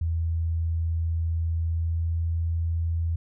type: tone with pitch glide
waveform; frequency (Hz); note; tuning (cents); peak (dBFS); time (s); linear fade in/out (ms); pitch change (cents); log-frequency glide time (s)
sine; 82.41 to 83.03; E2 to E2; 0 to +13; -23; 0.01-3.16; 5; +13; 1.64-2.18
effects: none